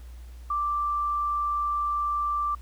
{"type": "tone", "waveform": "sine", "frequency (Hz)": 1174.7, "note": "D6", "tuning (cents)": 0, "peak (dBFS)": -24, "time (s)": [0.5, 2.55], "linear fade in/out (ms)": 5, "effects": ["added 60 Hz sine -40 dBFS peak until 2.61 s", "pink hiss -58 dBFS RMS until 2.61 s"]}